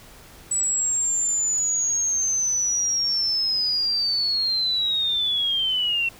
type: linear sweep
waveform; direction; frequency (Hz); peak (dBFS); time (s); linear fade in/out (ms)
sine; down; 7902 to 2703; -20; 0.51-6.09; 5
effects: pink hiss -47 dBFS RMS until 6.19 s